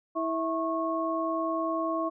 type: tone cluster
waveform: sine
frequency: 325.6 / 655 / 1095 Hz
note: E4 / E5 / C#6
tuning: -21 / -11 / -22 cents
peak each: -31 dBFS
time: 0.15-2.1 s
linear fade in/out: 20 ms
effects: none